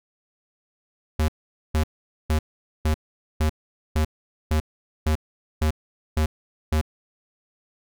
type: tone bursts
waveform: square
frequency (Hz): 77.5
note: D#2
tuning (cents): -6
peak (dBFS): -19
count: 11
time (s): 1.19-6.813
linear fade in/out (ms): 5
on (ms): 93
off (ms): 460
effects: none